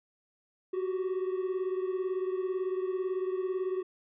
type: beating tone pair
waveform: triangle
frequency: 370 / 388 Hz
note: F#4 / G4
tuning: 0 / -18 cents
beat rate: 18 Hz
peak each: -28 / -33 dBFS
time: 0.73-3.83 s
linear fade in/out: 10 ms
effects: tanh soft clip ceiling -22 dBFS + resampled to 8000 Hz